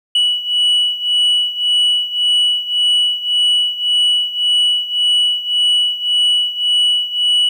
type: beating tone pair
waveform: sine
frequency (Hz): 2943 / 2944.8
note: F#7 / F#7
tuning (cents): -10 / -9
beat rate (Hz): 1.8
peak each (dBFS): -12 / -15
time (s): 0.15-7.49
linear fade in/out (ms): 5
effects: tanh soft clip ceiling -9 dBFS + 8-bit